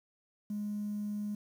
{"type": "tone", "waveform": "triangle", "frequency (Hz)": 207.7, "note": "G#3", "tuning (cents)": 0, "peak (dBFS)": -30, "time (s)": [0.5, 1.35], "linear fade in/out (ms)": 5, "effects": ["tanh soft clip ceiling -31 dBFS", "10-bit"]}